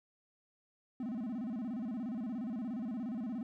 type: tone with vibrato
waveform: triangle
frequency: 233.1 Hz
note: A#3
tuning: in tune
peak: -34 dBFS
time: 1-3.43 s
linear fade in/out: 2 ms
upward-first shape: square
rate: 17 Hz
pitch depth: 170 cents each way
effects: none